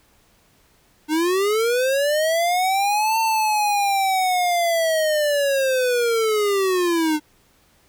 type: linear two-way sweep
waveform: square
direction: up then down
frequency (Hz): 298.9 to 902 to 298.9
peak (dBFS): -18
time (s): 1.08-7.2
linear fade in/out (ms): 50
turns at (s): 3.19
effects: pink hiss -58 dBFS RMS until 7.88 s